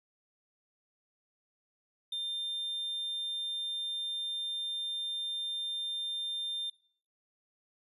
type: tone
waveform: triangle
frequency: 3600 Hz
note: A7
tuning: 39 cents sharp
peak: -32 dBFS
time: 2.12-6.7 s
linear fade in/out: 5 ms
effects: noise-tail reverb RT60 0.5 s tail -19 dB re dry + resampled to 32000 Hz